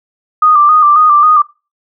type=tone with vibrato; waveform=sine; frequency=1208 Hz; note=D6; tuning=48 cents sharp; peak=-4 dBFS; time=0.42-1.42 s; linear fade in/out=5 ms; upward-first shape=square; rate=3.7 Hz; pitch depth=44 cents each way; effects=noise-tail reverb RT60 0.3 s tail -23 dB re dry